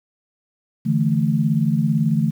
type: chord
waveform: sine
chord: D suspended second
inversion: none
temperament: equal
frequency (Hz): 146.83 / 164.81 / 220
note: D3 / E3 / A3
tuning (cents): 0 / 0 / 0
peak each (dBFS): -20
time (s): 0.85-2.31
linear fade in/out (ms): 20
effects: 8-bit